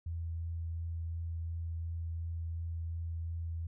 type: tone with vibrato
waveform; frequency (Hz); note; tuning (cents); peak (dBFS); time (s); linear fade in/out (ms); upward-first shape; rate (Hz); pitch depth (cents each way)
sine; 83.1; E2; +15; -35; 0.06-3.67; 5; triangle; 2.8; 12
effects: none